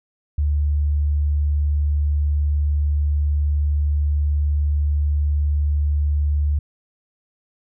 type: tone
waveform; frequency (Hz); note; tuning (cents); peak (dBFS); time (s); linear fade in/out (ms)
sine; 73.42; D2; 0; -16; 0.38-6.59; 5
effects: none